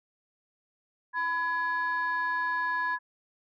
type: tone pair together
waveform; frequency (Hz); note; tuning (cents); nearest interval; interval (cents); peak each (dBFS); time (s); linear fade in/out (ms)
sine; 1000 / 1681.8; B5 / G#6; +21 / +21; major sixth; 900; -28; 1.13-2.99; 50
effects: tanh soft clip ceiling -22 dBFS